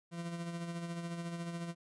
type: tone with tremolo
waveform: 40% pulse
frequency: 170.2 Hz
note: F3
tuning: 44 cents flat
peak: -36 dBFS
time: 0.11-1.75 s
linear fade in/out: 50 ms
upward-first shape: sine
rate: 14 Hz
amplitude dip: 45%
effects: resampled to 24000 Hz